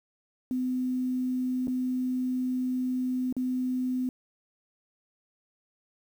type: tone with dropouts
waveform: sine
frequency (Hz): 254.1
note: B3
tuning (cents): +49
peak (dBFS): -26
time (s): 0.51-4.09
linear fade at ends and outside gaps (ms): 1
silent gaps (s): 1.672-1.68 / 3.326-3.366
effects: 9-bit